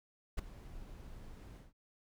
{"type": "noise with ADSR envelope", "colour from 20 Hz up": "brown", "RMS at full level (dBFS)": -30, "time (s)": [0.37, 1.73], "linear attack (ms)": 18, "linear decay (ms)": 10, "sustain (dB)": -20, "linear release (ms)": 160, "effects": []}